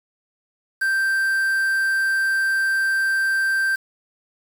triangle tone with quantisation, 1568 Hz, G6, in tune, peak -16 dBFS, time 0.81-3.76 s, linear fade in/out 10 ms, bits 6, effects none

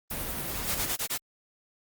violet noise with tremolo, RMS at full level -35 dBFS, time 0.1-0.94 s, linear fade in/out 5 ms, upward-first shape sine, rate 11 Hz, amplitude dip 35%
pink noise, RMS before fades -36 dBFS, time 0.11-0.92 s, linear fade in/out 0 ms
white noise bursts, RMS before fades -30 dBFS, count 5, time 0.67-1.18 s, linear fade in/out 20 ms, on 86 ms, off 20 ms
effects Opus 32 kbps

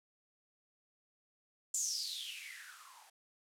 violet noise with band-pass filter sweep, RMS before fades -42 dBFS, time 1.74-3.1 s, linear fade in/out 5 ms, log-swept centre 7400 to 750 Hz, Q 9.5, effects low-pass 12000 Hz 12 dB/octave

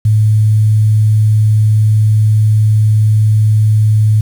sine tone with quantisation, 107.6 Hz, A2, 38 cents flat, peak -6 dBFS, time 0.05-4.21 s, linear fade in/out 5 ms, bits 6, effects none

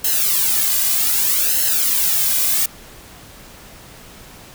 blue noise with flanger, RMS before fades -17 dBFS, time 0.04-2.66 s, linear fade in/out 5 ms, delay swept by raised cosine 0.84 to 2.24 ms, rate 0.64 Hz, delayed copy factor -0.95, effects pink hiss -41 dBFS RMS until 4.54 s

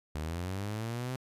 sawtooth linear sweep, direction up, 73.42 to 130.81 Hz, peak -30 dBFS, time 0.15-1.16 s, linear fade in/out 0 ms, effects resampled to 32000 Hz + 12-bit

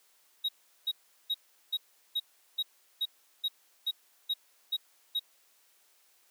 triangle tone bursts, 3802 Hz, A#7, 33 cents sharp, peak -26 dBFS, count 12, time 0.44-5.196 s, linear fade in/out 10 ms, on 48 ms, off 380 ms, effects white hiss -66 dBFS RMS until 6.3 s + high-pass 400 Hz 12 dB/octave

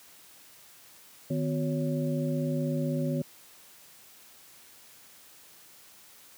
sine tone cluster, 153.7 / 249.4 / 364.2 / 558 Hz, D#3 / B3 / F#4 / C#5, -21 / +17 / -27 / +11 cents, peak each -29 / -31 / -38 / -35 dBFS, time 1.3-3.22 s, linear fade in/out 5 ms, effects white hiss -54 dBFS RMS until 6.37 s + high-pass 80 Hz 12 dB/octave

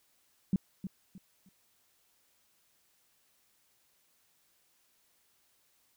sine tone with echo, 190 Hz, F#3, 46 cents sharp, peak -23 dBFS, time 0.53-0.56 s, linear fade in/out 2 ms, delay 310 ms, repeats 3, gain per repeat -11 dB, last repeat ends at 1.49 s, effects white hiss -71 dBFS RMS until 5.96 s

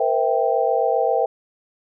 sine chord, C dominant seventh, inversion third, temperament equal with one note detuned, 466.2 / 513.7 / 659.3 / 784 Hz, Bb4 / C5 / E5 / G5, 0 / -32 / 0 / 0 cents, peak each -22 dBFS, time 0-1.26 s, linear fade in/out 5 ms, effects none

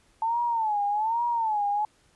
sine tone with vibrato, 880 Hz, A5, in tune, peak -23 dBFS, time 0.22-1.85 s, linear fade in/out 2 ms, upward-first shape sine, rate 1.2 Hz, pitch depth 140 cents each way, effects pink hiss -63 dBFS RMS until 2.15 s + resampled to 24000 Hz

